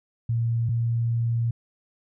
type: tone pair in turn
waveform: sine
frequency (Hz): 116.1 / 116.58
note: A#2 / A#2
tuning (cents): -7 / +1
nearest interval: unison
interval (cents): 8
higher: second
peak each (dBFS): -21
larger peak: neither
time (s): 0.29-0.69 / 0.69-1.51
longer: second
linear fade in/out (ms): 5
effects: none